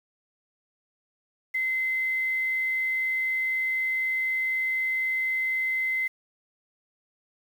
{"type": "tone with quantisation", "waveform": "sine", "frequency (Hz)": 2058, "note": "C7", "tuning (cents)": -29, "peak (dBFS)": -24, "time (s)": [1.54, 6.08], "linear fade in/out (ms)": 10, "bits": 8, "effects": []}